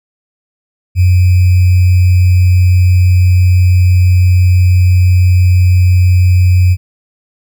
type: tone with sample-and-hold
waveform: sine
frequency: 90.6 Hz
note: F#2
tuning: 36 cents flat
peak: -4 dBFS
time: 0.95-6.77 s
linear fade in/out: 50 ms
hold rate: 2450 Hz
effects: none